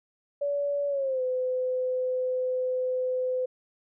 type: tone with pitch glide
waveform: sine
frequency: 571 to 508.7 Hz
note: D5 to C5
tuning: -49 to -49 cents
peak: -25 dBFS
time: 0.41-3.46 s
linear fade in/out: 10 ms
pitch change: -200 cents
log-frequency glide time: 0.88-1.22 s
effects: none